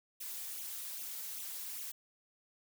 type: noise with flanger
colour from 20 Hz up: blue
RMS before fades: -43 dBFS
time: 0.2-1.92 s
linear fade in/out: 10 ms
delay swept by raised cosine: 0.29 to 6.09 ms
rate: 2.5 Hz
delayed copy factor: +0.85
effects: none